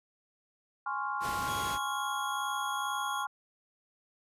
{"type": "chord", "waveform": "sine", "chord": "Db major seventh", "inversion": "second", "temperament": "equal", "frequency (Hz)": [830.6, 1046.5, 1108.7, 1396.9], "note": ["Ab5", "C6", "Db6", "F6"], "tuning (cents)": [0, 0, 0, 0], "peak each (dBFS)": -37, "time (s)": [0.86, 3.27], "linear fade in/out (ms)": 5}
{"type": "noise", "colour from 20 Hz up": "pink", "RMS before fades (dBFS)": -39, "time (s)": [1.2, 1.79], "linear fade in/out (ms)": 50}
{"type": "tone", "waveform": "sawtooth", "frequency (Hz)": 3322, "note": "G#7", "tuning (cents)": 0, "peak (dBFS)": -37, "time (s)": [1.46, 3.26], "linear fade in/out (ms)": 50}
{"effects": ["high-pass 60 Hz 12 dB/octave", "resampled to 32000 Hz"]}